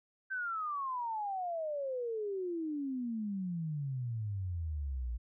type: exponential sweep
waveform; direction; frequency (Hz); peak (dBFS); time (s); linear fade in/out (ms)
sine; down; 1566 to 56.5; -34; 0.3-5.18; 20
effects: none